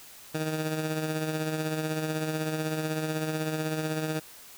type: tone with tremolo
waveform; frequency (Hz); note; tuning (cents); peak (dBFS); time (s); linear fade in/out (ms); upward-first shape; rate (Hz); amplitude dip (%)
15% pulse; 156.4; D#3; +9; -20; 0.34-4.2; 10; triangle; 16; 50
effects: white hiss -49 dBFS RMS until 4.57 s